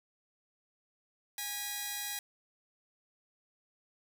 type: tone pair together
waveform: 5% pulse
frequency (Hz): 820.8 / 1936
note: G#5 / B6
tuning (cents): -21 / -35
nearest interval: octave + minor third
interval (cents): 1486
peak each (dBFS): -28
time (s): 1.38-2.19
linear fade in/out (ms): 2
effects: none